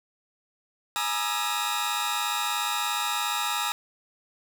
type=tone cluster; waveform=sawtooth; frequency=836 / 950 / 1224 / 1321 / 3746 Hz; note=G#5 / A#5 / D#6 / E6 / A#7; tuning=+11 / +33 / -29 / +3 / +8 cents; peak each=-29 dBFS; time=0.96-3.72 s; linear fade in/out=0 ms; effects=none